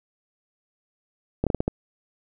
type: slowing click train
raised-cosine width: 2 ms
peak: -9 dBFS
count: 6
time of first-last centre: 1.44-1.679 s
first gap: 27 ms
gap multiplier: 1.29
effects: none